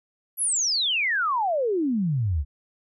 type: exponential sweep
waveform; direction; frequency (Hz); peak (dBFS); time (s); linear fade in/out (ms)
sine; down; 11840 to 65.41; -21; 0.37-2.45; 50
effects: none